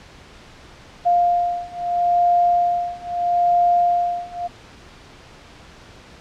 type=beating tone pair; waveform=sine; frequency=701 / 701.77 Hz; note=F5 / F5; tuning=+6 / +8 cents; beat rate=0.77 Hz; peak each=-19 / -18 dBFS; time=1.05-4.48 s; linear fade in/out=20 ms; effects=pink hiss -44 dBFS RMS until 6.2 s + low-pass 5000 Hz 12 dB/octave